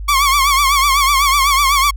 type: tone with vibrato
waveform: sawtooth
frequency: 1114 Hz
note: C#6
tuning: 8 cents sharp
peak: -7 dBFS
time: 0.08-1.91 s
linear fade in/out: 10 ms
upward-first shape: triangle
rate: 8 Hz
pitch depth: 110 cents each way
effects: added 50 Hz sine -23 dBFS peak until 1.96 s